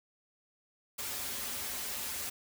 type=noise with comb filter; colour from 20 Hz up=white; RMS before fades=-38 dBFS; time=0.98-2.3 s; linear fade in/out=10 ms; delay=6.2 ms; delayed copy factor=-1; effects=none